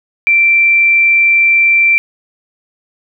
sine tone, 2349 Hz, D7, in tune, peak -6 dBFS, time 0.27-1.98 s, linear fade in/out 0 ms, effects none

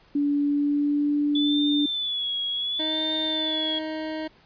sine tone with pitch glide, 287.8 to 292.2 Hz, D4 to D4, -35 to -9 cents, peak -20 dBFS, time 0.15-1.86 s, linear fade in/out 5 ms, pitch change +26 cents, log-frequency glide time 0.43-1.17 s
sine tone with vibrato, 3457 Hz, A7, 31 cents flat, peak -25 dBFS, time 1.35-3.79 s, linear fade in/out 5 ms, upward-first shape sine, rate 0.7 Hz, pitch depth 73 cents each way
25% pulse tone, 313.3 Hz, D#4, 12 cents sharp, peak -25 dBFS, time 2.79-4.28 s, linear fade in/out 10 ms
effects pink hiss -57 dBFS RMS until 4.45 s + resampled to 11025 Hz

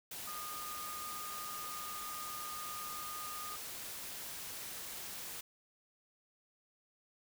sine tone in noise, 1225 Hz, D#6, 27 cents flat, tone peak -44 dBFS, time 0.27-3.56 s, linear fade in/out 5 ms, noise white, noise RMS -45 dBFS, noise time 0.11-5.41 s, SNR -2 dB, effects none

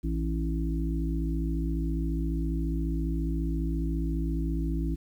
harmonic tone with a mistuned harmonic, 54.6 Hz, A1, 13 cents flat, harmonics 1 / 3 / 5 / 6, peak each -28 / -33 / -35 / -36 dBFS, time 0.03-4.96 s, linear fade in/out 20 ms, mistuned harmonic 1, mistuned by +110 cents, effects 10-bit

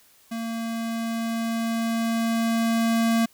square tone with level ramp, 228.3 Hz, A#3, 36 cents flat, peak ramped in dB -29 to -19 dBFS, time 0.31-3.26 s, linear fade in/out 10 ms, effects white hiss -57 dBFS RMS until 3.33 s

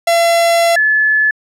45% pulse / sine tone pair in turn, 678 / 1724.3 Hz, E5 / A6, +49 / -35 cents, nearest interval octave + major third, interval 1616 cents, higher second, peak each -9 dBFS, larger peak neither, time 0.07-0.76 / 0.76-1.31 s, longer first, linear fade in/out 5 ms, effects low-pass 12000 Hz 12 dB/octave

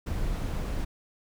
brown noise, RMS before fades -30 dBFS, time 0.06-0.85 s, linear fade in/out 10 ms, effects none

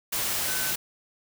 sine tone in noise, 1518 Hz, F#6, 44 cents sharp, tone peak -34 dBFS, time 0.48-0.72 s, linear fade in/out 10 ms, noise white, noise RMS -28 dBFS, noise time 0.12-0.76 s, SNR -9 dB, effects none

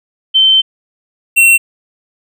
sine / square tone pair in turn, 3095 / 2720 Hz, G7 / F7, -23 / -46 cents, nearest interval major second, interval 223 cents, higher first, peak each -5 dBFS, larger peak neither, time 0.34-0.62 / 1.36-1.58 s, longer first, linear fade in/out 20 ms, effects none

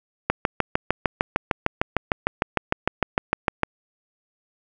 click train, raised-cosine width 0.5 ms, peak -3 dBFS, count 23, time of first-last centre 0.3-3.633 s, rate 6.6 Hz, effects none

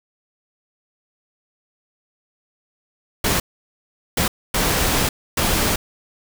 pink noise bursts at uneven times, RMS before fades -19 dBFS, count 4, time 3.24-3.4 / 4.17-4.28 / 4.54-5.09 / 5.37-5.76 s, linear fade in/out 5 ms, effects none

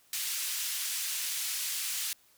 white band-pass noise, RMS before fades -34 dBFS, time 0.13-2.13 s, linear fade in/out 2 ms, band 2200 to 13000 Hz, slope 12 dB/octave, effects white hiss -64 dBFS RMS until 2.37 s

